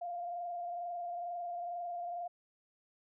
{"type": "tone with frequency modulation", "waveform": "sine", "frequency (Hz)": 698.5, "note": "F5", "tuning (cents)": 0, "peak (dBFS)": -37, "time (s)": [0.01, 2.28], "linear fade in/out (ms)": 10, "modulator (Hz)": 22.2, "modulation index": 0.71, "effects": []}